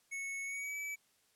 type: tone with pitch glide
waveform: square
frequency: 2205 to 2297 Hz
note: C#7 to D7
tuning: -10 to -39 cents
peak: -39 dBFS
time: 0.11-0.96 s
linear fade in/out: 20 ms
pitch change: +71 cents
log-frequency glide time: 0.44-0.77 s
effects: white hiss -72 dBFS RMS until 1.35 s + low-pass 12000 Hz 12 dB/octave